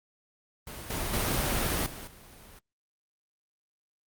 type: noise with level steps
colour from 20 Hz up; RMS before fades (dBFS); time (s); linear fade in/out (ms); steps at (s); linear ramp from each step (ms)
pink; -41 / -32 / -28 / -41 / -51; 0.67-2.59; 2; 0.9 / 1.13 / 1.86 / 2.07; 5
effects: Opus 32 kbps